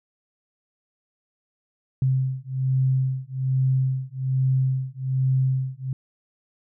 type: beating tone pair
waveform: sine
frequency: 130.81 / 132.01 Hz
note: C3 / C3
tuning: 0 / +16 cents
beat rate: 1.2 Hz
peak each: -23 dBFS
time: 2.02-5.93 s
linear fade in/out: 2 ms
effects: none